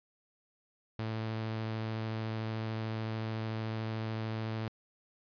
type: tone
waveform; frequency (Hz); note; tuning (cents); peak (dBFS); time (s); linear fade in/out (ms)
sawtooth; 110.8; A2; +13; -30; 0.99-4.68; 0
effects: resampled to 11025 Hz